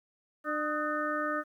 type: harmonic tone with a mistuned harmonic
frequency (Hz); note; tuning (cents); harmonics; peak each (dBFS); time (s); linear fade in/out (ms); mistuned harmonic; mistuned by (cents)
300; D4; +37; 1 / 2 / 4 / 5 / 6; -36 / -35 / -33 / -37 / -39; 0.44-1.44; 50; 4; +68
effects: 11-bit